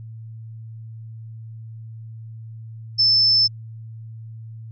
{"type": "tone", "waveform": "sine", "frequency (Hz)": 5274, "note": "E8", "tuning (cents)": 0, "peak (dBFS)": -13, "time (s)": [2.98, 3.48], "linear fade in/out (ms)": 20, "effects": ["added 112 Hz sine -34 dBFS peak until 4.71 s"]}